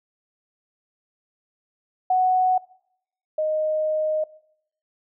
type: tone pair in turn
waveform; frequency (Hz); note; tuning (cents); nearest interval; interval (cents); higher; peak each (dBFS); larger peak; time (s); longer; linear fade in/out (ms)
sine; 741 / 619.9; F#5 / D#5; +2 / -7; minor third; 309; first; -16 / -20; first; 2.1-2.58 / 3.38-4.24; second; 5
effects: noise-tail reverb RT60 0.7 s tail -21 dB re dry